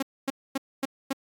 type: tone bursts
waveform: sawtooth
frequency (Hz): 270.7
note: C#4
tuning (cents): -41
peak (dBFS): -21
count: 5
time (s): 0-1.13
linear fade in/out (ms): 5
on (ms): 26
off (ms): 250
effects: AAC 64 kbps